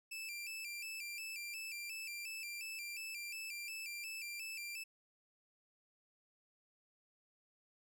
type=tone with vibrato; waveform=sawtooth; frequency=2496 Hz; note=D#7; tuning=5 cents sharp; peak=-40 dBFS; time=0.11-4.84 s; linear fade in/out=10 ms; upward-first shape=square; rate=2.8 Hz; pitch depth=89 cents each way; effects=none